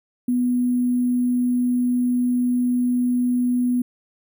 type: tone with sample-and-hold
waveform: sine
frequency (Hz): 246.9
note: B3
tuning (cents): 0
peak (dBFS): -17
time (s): 0.28-3.82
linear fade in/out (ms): 5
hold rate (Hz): 11025
effects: none